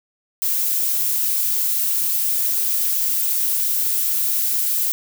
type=noise; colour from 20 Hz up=violet; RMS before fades=-20 dBFS; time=0.42-4.92 s; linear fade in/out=0 ms; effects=none